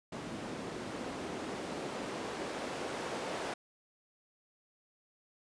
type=noise with band-pass filter sweep; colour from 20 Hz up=white; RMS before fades=-40 dBFS; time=0.12-3.54 s; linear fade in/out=5 ms; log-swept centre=230 to 490 Hz; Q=0.95; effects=resampled to 22050 Hz